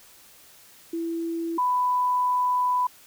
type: tone pair in turn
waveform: sine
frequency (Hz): 332.7 / 994.7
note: E4 / B5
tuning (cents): +16 / +12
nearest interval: octave + perfect fifth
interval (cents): 1896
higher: second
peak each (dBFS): -26 / -20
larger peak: second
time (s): 0.93-1.58 / 1.58-2.87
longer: second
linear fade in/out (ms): 5
effects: white hiss -52 dBFS RMS until 3.06 s